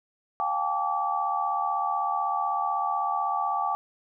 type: tone cluster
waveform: sine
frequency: 709 / 789 / 865 / 1155 Hz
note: F5 / G5 / A5 / D6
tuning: +26 / +11 / -30 / -29 cents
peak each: -34 / -29 / -31 / -28 dBFS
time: 0.4-3.75 s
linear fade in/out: 0 ms
effects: none